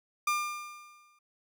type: tone with exponential decay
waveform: 30% pulse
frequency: 1200 Hz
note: D6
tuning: 37 cents sharp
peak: -22 dBFS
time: 0.27-1.19 s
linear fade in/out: 5 ms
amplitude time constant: 200 ms
effects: none